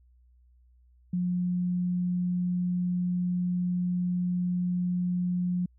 sine tone, 178.7 Hz, F3, 40 cents sharp, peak -25 dBFS, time 1.13-5.66 s, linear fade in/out 5 ms, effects added 61 Hz sine -57 dBFS peak until 5.78 s

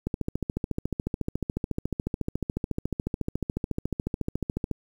click train, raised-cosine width 3 ms, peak -14 dBFS, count 66, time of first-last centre 0.07-4.713 s, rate 14 Hz, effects 8-bit

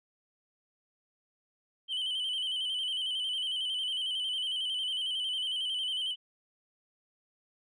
sine tone with vibrato, 3060 Hz, G7, 42 cents flat, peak -28 dBFS, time 1.88-6.16 s, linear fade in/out 50 ms, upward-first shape square, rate 11 Hz, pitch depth 46 cents each way, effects tanh soft clip ceiling -29 dBFS

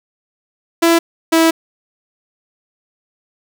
sawtooth tone pair in turn, 334.6 / 326.6 Hz, E4 / E4, +26 / -16 cents, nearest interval unison, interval 42 cents, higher first, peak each -5 dBFS, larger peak neither, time 0.82-0.99 / 1.32-1.51 s, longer second, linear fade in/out 10 ms, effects none

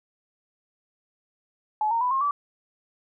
sine tone with pitch steps, 855 / 921.7 / 993.5 / 1071 / 1154.5 Hz, A5 / A#5 / B5 / C6 / D6, -50 / -20 / +10 / +40 / -30 cents, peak -21 dBFS, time 1.81-2.31 s, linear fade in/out 2 ms, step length 100 ms, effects none

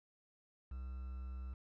triangle tone with quantisation, 64.3 Hz, C2, 30 cents flat, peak -40 dBFS, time 0.71-1.54 s, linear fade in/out 5 ms, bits 10, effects low-pass 2000 Hz 12 dB/octave

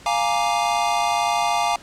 square chord, Bb dominant seventh, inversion second, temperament equal, 698.5 / 830.6 / 932.3 / 1174.7 Hz, F5 / Ab5 / Bb5 / D6, 0 / 0 / 0 / 0 cents, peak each -24 / -24 / -26 / -27 dBFS, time 0.06-1.76 s, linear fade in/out 2 ms, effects pink hiss -45 dBFS RMS until 1.82 s + low-pass 8000 Hz 12 dB/octave

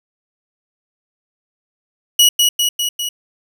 sawtooth tone with echo, 2916 Hz, F#7, 26 cents flat, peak -4 dBFS, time 2.19-2.29 s, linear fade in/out 5 ms, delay 200 ms, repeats 4, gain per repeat -3 dB, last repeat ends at 3.09 s, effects none

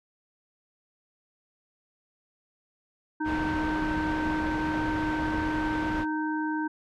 harmonic tone, 309.4 Hz, D#4, 10 cents flat, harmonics 1 / 3 / 5, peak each -28 / -33 / -35 dBFS, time 3.2-6.68 s, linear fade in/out 10 ms
pink low-pass noise, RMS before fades -34 dBFS, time 3.24-6.06 s, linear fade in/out 50 ms, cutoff 2300 Hz, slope 12 dB/octave
effects none

